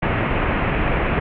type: low-pass noise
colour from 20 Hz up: pink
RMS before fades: -20 dBFS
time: 0.02-1.2 s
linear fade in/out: 10 ms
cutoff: 2700 Hz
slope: 48 dB/octave
effects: none